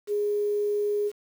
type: tone with quantisation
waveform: sine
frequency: 413.6 Hz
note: G#4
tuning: 7 cents flat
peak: -23 dBFS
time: 0.07-1.12 s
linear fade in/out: 50 ms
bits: 8
effects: none